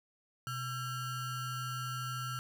square ring-modulated tone, 740 Hz, F#5, in tune, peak -34 dBFS, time 0.47-2.39 s, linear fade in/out 0 ms, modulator 613 Hz, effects none

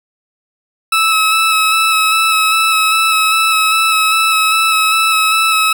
20% pulse tone with vibrato, 1300 Hz, E6, 24 cents flat, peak -5 dBFS, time 0.92-5.73 s, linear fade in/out 5 ms, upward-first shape square, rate 2.5 Hz, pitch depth 15 cents each way, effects none

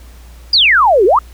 sine exponential two-way sweep, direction down then up, 5000 to 349.2 to 1298 Hz, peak -6 dBFS, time 0.53-1.19 s, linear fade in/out 5 ms, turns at 1.05 s, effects added 59 Hz sine -34 dBFS peak until 1.33 s + pink hiss -45 dBFS RMS until 1.33 s

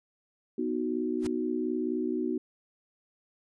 sine chord, B major, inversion none, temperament equal, 246.9 / 311.1 / 370 Hz, B3 / D#4 / F#4, 0 / 0 / 0 cents, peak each -32 dBFS, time 0.58-2.38 s, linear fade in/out 5 ms
pink noise with exponential growth, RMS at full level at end -34 dBFS, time 1.19-1.27 s, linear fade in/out 5 ms, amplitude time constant 17 ms
effects resampled to 24000 Hz

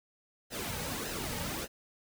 pink noise with flanger, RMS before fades -37 dBFS, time 0.5-1.68 s, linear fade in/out 50 ms, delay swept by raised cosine 0.87 to 2.97 ms, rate 1.7 Hz, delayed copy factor -0.65, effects none

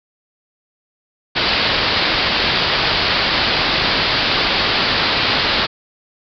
white low-pass noise, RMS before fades -17 dBFS, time 1.35-5.67 s, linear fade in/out 20 ms, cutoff 4900 Hz, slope 96 dB/octave, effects none

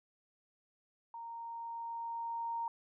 sine tone with level ramp, 927 Hz, A#5, 10 cents flat, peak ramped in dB -43 to -34 dBFS, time 1.14-2.68 s, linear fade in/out 2 ms, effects none

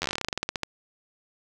slowing click train, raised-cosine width 0.2 ms, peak -10 dBFS, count 19, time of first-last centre 0.02-0.633 s, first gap 11 ms, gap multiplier 1.12, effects none

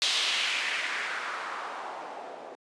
blue noise with low-pass filter sweep, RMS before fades -32 dBFS, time 0.02-2.55 s, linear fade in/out 0 ms, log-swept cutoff 3900 to 550 Hz, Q 2, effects high-pass 300 Hz 12 dB/octave + resampled to 22050 Hz

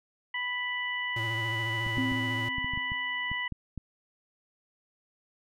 harmonic tone, 987.8 Hz, B5, in tune, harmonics 1 / 2 / 3, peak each -38 / -31 / -38 dBFS, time 0.34-3.48 s, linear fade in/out 5 ms
square tone with vibrato, 113.2 Hz, A2, 50 cents sharp, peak -34 dBFS, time 1.16-2.49 s, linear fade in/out 5 ms, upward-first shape sine, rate 14 Hz, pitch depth 60 cents each way
clicks, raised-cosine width 5 ms, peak -25 dBFS, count 11, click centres 1.866 / 1.973 / 2.119 / 2.583 / 2.645 / 2.736 / 2.775 / 2.919 / 3.316 / 3.523 / 3.777 s
sine tone with exponential decay, 260.5 Hz, C4, 7 cents flat, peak -26 dBFS, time 1.98-3.41 s, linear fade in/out 0 ms, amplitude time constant 310 ms
effects none

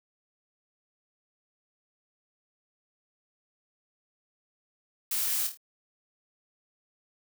blue noise with echo, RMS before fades -30 dBFS, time 5.11-5.47 s, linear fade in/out 5 ms, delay 26 ms, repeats 4, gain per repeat -6 dB, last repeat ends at 5.574 s, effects none

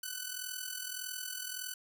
5% pulse tone with amplitude modulation, 1497 Hz, F#6, 20 cents sharp, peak -24 dBFS, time 0.03-1.74 s, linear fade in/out 5 ms, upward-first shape sine, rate 41.7 Hz, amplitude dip 65%, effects none

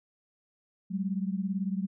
sine beating tone pair, 188.1 / 206.1 Hz, F#3 / G#3, +29 / -13 cents, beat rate 18 Hz, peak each -30 / -33 dBFS, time 0.9-1.87 s, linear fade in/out 20 ms, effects none

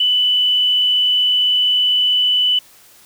sine tone with frequency modulation, 2986 Hz, F#7, 15 cents sharp, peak -12 dBFS, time 0-2.59 s, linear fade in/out 5 ms, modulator 75.5 Hz, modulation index 0.37, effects white hiss -47 dBFS RMS until 3.05 s

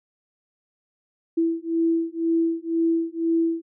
sine beating tone pair, 329.6 / 331.6 Hz, E4 / E4, 0 / +10 cents, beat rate 2 Hz, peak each -23 dBFS, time 1.37-3.62 s, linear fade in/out 10 ms, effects none

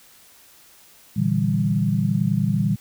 sine chord, E half-diminished seventh, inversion second, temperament equal, 116.54 / 146.83 / 164.81 / 196 Hz, Bb2 / D3 / E3 / G3, 0 / 0 / 0 / 0 cents, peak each -24 / -24 / -24 / -22 dBFS, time 1.16-2.76 s, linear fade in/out 10 ms, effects white hiss -51 dBFS RMS until 2.8 s

